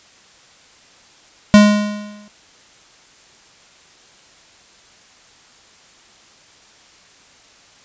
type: tone with exponential decay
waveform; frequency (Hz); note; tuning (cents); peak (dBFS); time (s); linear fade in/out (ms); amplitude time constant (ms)
square; 207.9; G#3; +2; -3; 1.54-2.28; 0; 160
effects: white hiss -48 dBFS RMS until 7.84 s + resampled to 16000 Hz